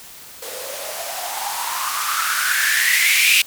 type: noise with band-pass filter sweep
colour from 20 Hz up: violet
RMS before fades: -20 dBFS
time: 0.42-3.42 s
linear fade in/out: 5 ms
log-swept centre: 460 to 2600 Hz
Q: 7.9
effects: white hiss -40 dBFS RMS until 3.46 s